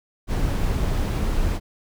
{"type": "noise", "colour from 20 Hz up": "brown", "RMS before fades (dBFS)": -22, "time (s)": [0.27, 1.6], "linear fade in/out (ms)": 50, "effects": []}